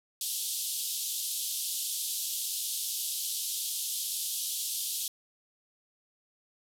white band-pass noise, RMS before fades -34 dBFS, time 0.21-5.08 s, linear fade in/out 2 ms, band 3100 to 14000 Hz, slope 48 dB/octave, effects none

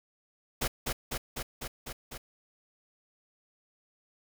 pink noise with echo, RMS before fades -30 dBFS, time 0.61-0.68 s, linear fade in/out 10 ms, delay 250 ms, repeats 6, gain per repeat -2 dB, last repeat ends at 2.18 s, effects none

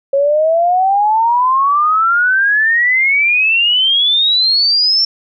sine exponential sweep, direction up, 545 to 5460 Hz, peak -9 dBFS, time 0.13-5.05 s, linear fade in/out 5 ms, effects none

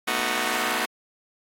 5% pulse chord, B dominant seventh, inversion third, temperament just, 222.2 / 246.9 / 308.7 / 370.4 Hz, A3 / B3 / D#4 / F#4, +17 / 0 / -14 / +2 cents, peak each -19 dBFS, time 0.07-0.86 s, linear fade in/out 10 ms, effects AAC 48 kbps

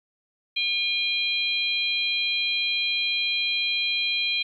harmonic tone, 806 Hz, G5, 48 cents sharp, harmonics 3 / 4 / 5, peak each -26 / -27 / -28 dBFS, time 0.56-4.43 s, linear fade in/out 10 ms, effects 10-bit

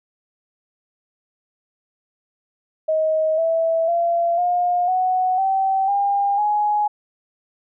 sine tone with pitch steps, 630 / 656 / 683.1 / 711.2 / 740.6 / 771.2 / 803 / 836.1 Hz, D#5 / E5 / F5 / F5 / F#5 / G5 / G5 / G#5, +21 / -9 / -38 / +31 / +1 / -28 / +41 / +11 cents, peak -16 dBFS, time 2.88-6.88 s, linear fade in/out 10 ms, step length 500 ms, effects none

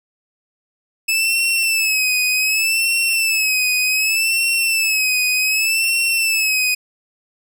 sawtooth tone with vibrato, 2605 Hz, E7, 21 cents flat, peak -12 dBFS, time 1.08-6.75 s, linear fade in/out 10 ms, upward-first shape sine, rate 0.66 Hz, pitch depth 75 cents each way, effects none

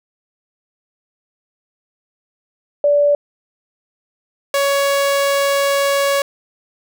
sine / sawtooth tone pair in turn, 580 / 559.1 Hz, D5 / C#5, -22 / +15 cents, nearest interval minor second, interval 63 cents, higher first, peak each -10 dBFS, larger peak neither, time 2.84-3.15 / 4.54-6.22 s, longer second, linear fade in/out 2 ms, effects none

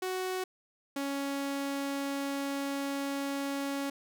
sawtooth tone pair in turn, 371.5 / 278.3 Hz, F#4 / C#4, +7 / +7 cents, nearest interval perfect fourth, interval 500 cents, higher first, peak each -28 dBFS, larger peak neither, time 0.02-0.44 / 0.96-3.9 s, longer second, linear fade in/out 5 ms, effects none

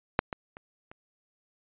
clicks, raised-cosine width 0.5 ms, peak -6 / -18 / -28 / -30 dBFS, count 4, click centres 0.191 / 0.328 / 0.569 / 0.915 s, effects resampled to 8000 Hz

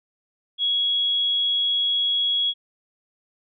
sine tone, 3332 Hz, G#7, 5 cents sharp, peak -19 dBFS, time 0.58-2.54 s, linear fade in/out 50 ms, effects none

